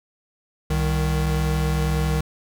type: tone pair together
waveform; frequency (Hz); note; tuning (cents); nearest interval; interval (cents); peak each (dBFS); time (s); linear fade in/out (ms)
square; 65.78 / 155.56; C2 / D#3; +10 / 0; octave + minor third; 1490; -23; 0.7-2.21; 5
effects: none